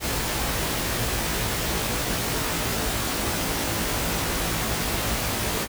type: noise with comb filter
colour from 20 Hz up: pink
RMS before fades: -26 dBFS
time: 0-5.68 s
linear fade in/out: 50 ms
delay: 18 ms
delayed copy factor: +0.75
effects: none